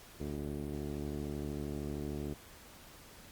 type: tone with low-pass filter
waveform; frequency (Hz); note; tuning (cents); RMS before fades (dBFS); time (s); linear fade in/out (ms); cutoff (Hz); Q
15% pulse; 73; D2; -10; -39; 0.2-2.34; 5; 440; 4.4
effects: pink hiss -55 dBFS RMS until 3.31 s + Opus 48 kbps